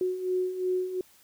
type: beating tone pair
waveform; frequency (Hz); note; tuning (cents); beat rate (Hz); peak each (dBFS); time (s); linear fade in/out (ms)
sine; 365.5 / 368.3; F#4 / F#4; -21 / -8; 2.8; -33 / -27; 0.01-1.01; 2
effects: white hiss -59 dBFS RMS until 1.23 s